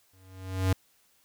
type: tone with exponential growth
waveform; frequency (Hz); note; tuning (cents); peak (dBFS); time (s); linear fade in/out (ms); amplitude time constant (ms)
square; 94; F#2; +28; -21; 0.13-0.73; 5; 130
effects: white hiss -66 dBFS RMS until 1.24 s